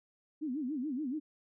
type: tone with vibrato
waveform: sine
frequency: 277.2 Hz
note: C#4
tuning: in tune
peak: -33 dBFS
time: 0.41-1.2 s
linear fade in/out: 20 ms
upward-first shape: sine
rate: 7 Hz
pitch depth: 230 cents each way
effects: none